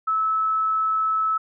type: tone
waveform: sine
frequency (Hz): 1302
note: E6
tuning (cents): -22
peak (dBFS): -19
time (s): 0.07-1.38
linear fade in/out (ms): 10
effects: none